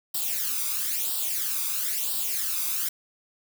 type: noise with flanger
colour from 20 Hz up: blue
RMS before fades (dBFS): -28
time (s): 0.14-2.89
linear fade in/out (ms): 5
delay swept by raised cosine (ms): 0.23 to 0.84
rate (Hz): 1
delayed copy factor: +0.7
effects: none